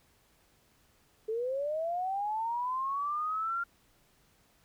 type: linear sweep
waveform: sine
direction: up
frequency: 428.4 to 1399 Hz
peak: -30 dBFS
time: 1.28-3.64 s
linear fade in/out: 10 ms
effects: pink hiss -67 dBFS RMS until 4.64 s